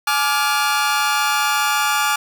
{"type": "chord", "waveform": "sawtooth", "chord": "D diminished", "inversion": "second", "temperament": "just", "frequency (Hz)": [845.8, 1174.7, 1409.6], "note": ["Ab5", "D6", "F6"], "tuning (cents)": [31, 0, 16], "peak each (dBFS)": -17, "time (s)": [0.07, 2.16], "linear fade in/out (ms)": 5, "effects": []}